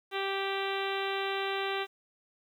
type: harmonic tone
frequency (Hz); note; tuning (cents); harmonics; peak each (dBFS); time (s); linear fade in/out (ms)
391.1; G4; -4; 1 / 2 / 3 / 4 / 5 / 6 / 7 / 8 / 9 / 10; -34 / -37 / -39 / -40 / -41 / -42 / -42 / -43 / -44 / -44; 0.11-1.87; 50
effects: 10-bit